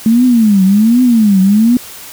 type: tone with vibrato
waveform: sine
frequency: 218 Hz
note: A3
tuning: 16 cents flat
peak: -5 dBFS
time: 0.06-1.77 s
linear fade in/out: 2 ms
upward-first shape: triangle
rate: 1.3 Hz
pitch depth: 280 cents each way
effects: white hiss -31 dBFS RMS until 2.12 s